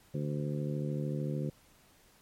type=harmonic tone; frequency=73.42 Hz; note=D2; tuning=in tune; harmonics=2 / 3 / 4 / 5 / 6 / 7; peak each=-33 / -39 / -42 / -42 / -48 / -43 dBFS; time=0.14-1.5 s; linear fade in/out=5 ms; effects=pink hiss -63 dBFS RMS until 2.21 s + MP3 64 kbps